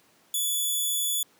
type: tone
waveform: 5% pulse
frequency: 3438 Hz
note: A7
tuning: 41 cents flat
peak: -17 dBFS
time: 0.34-1.23 s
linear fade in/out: 2 ms
effects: pink hiss -61 dBFS RMS until 1.39 s + high-pass 200 Hz 12 dB/octave